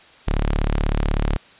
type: tone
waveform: sawtooth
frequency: 36.17 Hz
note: D1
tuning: 26 cents flat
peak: -14 dBFS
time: 0.27-1.37 s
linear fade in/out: 10 ms
effects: white hiss -48 dBFS RMS until 1.59 s + resampled to 8000 Hz